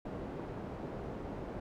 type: low-pass noise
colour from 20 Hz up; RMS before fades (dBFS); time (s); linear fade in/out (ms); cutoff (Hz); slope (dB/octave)
white; -42; 0.05-1.6; 5; 500; 12
effects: none